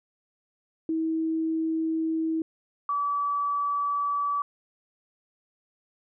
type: tone pair in turn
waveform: sine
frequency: 321.9 / 1149.2 Hz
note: E4 / D6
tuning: -41 / -38 cents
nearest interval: octave + minor seventh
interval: 2203 cents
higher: second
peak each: -24 dBFS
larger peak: neither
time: 0.89-2.42 / 2.89-4.42 s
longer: neither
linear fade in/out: 2 ms
effects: none